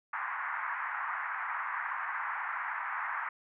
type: band-pass noise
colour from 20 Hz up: pink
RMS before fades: -36 dBFS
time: 0.13-3.29 s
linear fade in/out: 5 ms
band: 890 to 2000 Hz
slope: 48 dB/octave
effects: none